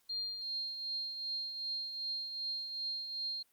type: tone with tremolo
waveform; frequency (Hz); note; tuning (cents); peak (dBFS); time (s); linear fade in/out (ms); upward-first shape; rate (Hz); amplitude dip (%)
sine; 4200; C8; +6; -34; 0.09-3.43; 10; triangle; 2.6; 55
effects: white hiss -72 dBFS RMS until 3.52 s + Opus 48 kbps